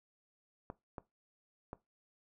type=clicks; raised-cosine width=1 ms; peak=-28 dBFS; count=3; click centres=0.701 / 0.982 / 1.731 s; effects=noise-tail reverb RT60 0.2 s tail -19 dB re dry